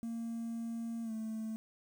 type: tone with pitch glide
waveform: triangle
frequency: 230 to 220.4 Hz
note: A#3 to A3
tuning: -23 to +3 cents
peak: -34 dBFS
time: 0.03-1.56 s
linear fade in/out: 0 ms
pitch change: -74 cents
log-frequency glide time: 1.03-1.12 s
effects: tanh soft clip ceiling -31 dBFS + 10-bit